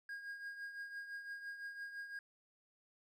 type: tone with tremolo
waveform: triangle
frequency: 1629 Hz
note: G#6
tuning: 34 cents flat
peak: -40 dBFS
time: 0.09-2.19 s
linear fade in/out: 2 ms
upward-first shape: triangle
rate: 5.9 Hz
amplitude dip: 65%
effects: none